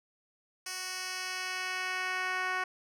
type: tone with band-pass filter sweep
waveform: 10% pulse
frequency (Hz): 370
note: F#4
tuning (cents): 0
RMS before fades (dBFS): -35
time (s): 0.66-2.64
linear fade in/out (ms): 5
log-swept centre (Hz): 6500 to 1500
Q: 0.92
effects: none